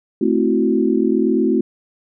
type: chord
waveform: sine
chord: F# half-diminished seventh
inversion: first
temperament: equal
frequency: 220 / 261.6 / 329.6 / 370 Hz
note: A3 / C4 / E4 / F#4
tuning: 0 / 0 / 0 / 0 cents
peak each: -19 dBFS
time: 0.21-1.61 s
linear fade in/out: 5 ms
effects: none